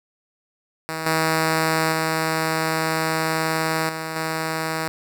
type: tone with level steps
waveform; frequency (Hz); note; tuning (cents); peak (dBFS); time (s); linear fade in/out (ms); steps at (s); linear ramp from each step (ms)
5% pulse; 160.1; D#3; +50; -15 / -7 / -9 / -16 / -12; 0.89-4.88; 0; 1.06 / 1.92 / 3.89 / 4.16; 2
effects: none